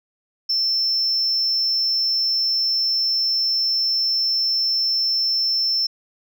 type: tone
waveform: sine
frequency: 5340 Hz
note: E8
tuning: 22 cents sharp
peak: -16 dBFS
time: 0.49-5.87 s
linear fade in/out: 10 ms
effects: tanh soft clip ceiling -15 dBFS